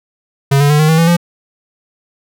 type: tone with pitch steps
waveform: square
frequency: 138.59 / 143.73 / 149.05 / 154.58 / 160.31 / 166.25 / 172.41 Hz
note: C#3 / D3 / D3 / D#3 / E3 / E3 / F3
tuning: 0 / -37 / +26 / -11 / -48 / +15 / -22 cents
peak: -8 dBFS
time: 0.51-1.168 s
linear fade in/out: 10 ms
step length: 94 ms
effects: none